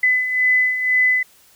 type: beating tone pair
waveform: sine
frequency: 2008 / 2010 Hz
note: B6 / B6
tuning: +28 / +30 cents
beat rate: 2 Hz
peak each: -22 / -15 dBFS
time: 0.03-1.23 s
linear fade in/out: 5 ms
effects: white hiss -52 dBFS RMS until 1.55 s